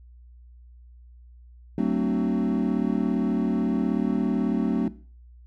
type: tone cluster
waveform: triangle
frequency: 187.7 / 225.2 / 263.5 / 300 / 373.4 Hz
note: F#3 / A3 / C4 / D4 / F#4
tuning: +25 / +40 / +12 / +37 / +16 cents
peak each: -25 / -23 / -25 / -27 / -31 dBFS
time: 1.78-4.88 s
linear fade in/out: 2 ms
effects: noise-tail reverb RT60 0.4 s tail -18 dB re dry + added 60 Hz sine -46 dBFS peak until 5.46 s